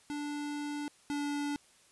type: tone pair in turn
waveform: square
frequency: 292.6 / 289.2 Hz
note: D4 / D4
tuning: -6 / -27 cents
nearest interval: unison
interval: 21 cents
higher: first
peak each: -36 / -33 dBFS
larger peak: second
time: 0.1-0.88 / 1.1-1.56 s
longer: first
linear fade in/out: 0 ms
effects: white hiss -63 dBFS RMS until 1.91 s + resampled to 24000 Hz